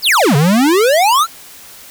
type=exponential two-way sweep; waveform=square; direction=down then up; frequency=5560 to 135.5 to 1409 Hz; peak=-9 dBFS; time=0.02-1.27 s; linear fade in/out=50 ms; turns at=0.36 s; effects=white hiss -37 dBFS RMS until 1.9 s